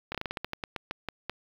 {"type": "slowing click train", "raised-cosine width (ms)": 0.3, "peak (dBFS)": -16, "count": 14, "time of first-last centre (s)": [0.12, 1.296], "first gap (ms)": 26, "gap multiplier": 1.19, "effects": ["low-pass 5000 Hz 12 dB/octave", "7-bit"]}